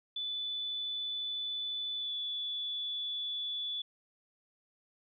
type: tone with pitch glide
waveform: sine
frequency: 3486 to 3450 Hz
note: A7 to A7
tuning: -17 to -35 cents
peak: -34 dBFS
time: 0.16-3.82 s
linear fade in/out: 5 ms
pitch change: -18 cents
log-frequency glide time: 1.97-2.12 s
effects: none